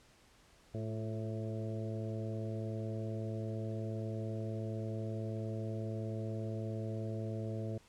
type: harmonic tone with a mistuned harmonic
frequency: 110 Hz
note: A2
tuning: in tune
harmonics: 1 / 2 / 3 / 4 / 5 / 6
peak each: -38 / -44 / -46 / -47 / -48 / -49 dBFS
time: 0.74-7.78 s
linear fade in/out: 5 ms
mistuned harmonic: 3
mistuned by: +44 cents
effects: pink hiss -64 dBFS RMS until 7.88 s + low-pass 9000 Hz 12 dB/octave